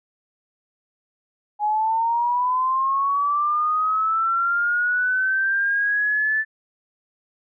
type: linear sweep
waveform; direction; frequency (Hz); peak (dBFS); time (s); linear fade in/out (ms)
sine; up; 830.6 to 1759; -18; 1.59-6.45; 50
effects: none